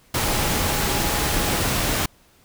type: tone in noise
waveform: sine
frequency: 830.6 Hz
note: G#5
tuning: in tune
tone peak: -32 dBFS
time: 0.24-1.59 s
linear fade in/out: 5 ms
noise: pink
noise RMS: -22 dBFS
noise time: 0.14-2.06 s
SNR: -13 dB
effects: pink hiss -56 dBFS RMS until 2.44 s